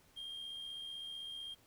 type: tone with amplitude modulation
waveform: triangle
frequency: 3210 Hz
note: G7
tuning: 40 cents sharp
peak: -39 dBFS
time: 0.16-1.55 s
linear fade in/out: 20 ms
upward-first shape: sine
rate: 75.8 Hz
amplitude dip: 45%
effects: tanh soft clip ceiling -36 dBFS + pink hiss -67 dBFS RMS until 1.66 s